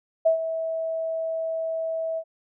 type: tone with ADSR envelope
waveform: sine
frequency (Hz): 650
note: E5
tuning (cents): -24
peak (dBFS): -14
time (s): 0.25-2.24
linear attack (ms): 14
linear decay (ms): 110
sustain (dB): -11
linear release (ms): 64
effects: none